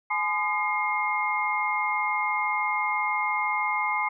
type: tone cluster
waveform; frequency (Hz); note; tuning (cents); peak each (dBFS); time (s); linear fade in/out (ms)
sine; 844 / 1018 / 1218 / 2131; G#5 / C6 / D#6 / C7; +28 / -48 / -37 / +31; -29 / -30 / -32 / -27; 0.1-4.09; 10
effects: none